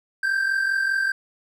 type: tone pair together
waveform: triangle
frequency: 1568 / 1613 Hz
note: G6 / G6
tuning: 0 / +49 cents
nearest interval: unison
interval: 49 cents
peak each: -19 / -26 dBFS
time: 0.23-1.12 s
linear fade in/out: 5 ms
effects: none